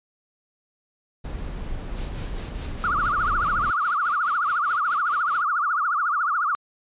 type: noise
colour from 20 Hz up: brown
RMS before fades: -31 dBFS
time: 1.24-3.71 s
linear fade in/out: 10 ms
type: noise with tremolo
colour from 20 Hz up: white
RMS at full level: -37 dBFS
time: 1.96-5.43 s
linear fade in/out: 10 ms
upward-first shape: triangle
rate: 4.8 Hz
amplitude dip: 85%
type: tone with vibrato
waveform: sine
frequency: 1281 Hz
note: E6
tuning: 50 cents flat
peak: -20 dBFS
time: 2.84-6.55 s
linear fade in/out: 0 ms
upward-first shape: triangle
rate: 14 Hz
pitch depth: 250 cents each way
effects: resampled to 8000 Hz